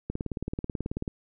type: click train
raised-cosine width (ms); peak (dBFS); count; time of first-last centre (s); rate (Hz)
3; -18; 19; 0.1-1.078; 18.4
effects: none